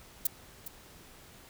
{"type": "noise with echo", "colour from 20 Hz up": "violet", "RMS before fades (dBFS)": -26, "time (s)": [0.25, 0.27], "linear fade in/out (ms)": 5, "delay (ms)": 410, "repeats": 1, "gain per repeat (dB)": -13, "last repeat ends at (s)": 0.68, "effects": ["pink hiss -54 dBFS RMS until 1.49 s"]}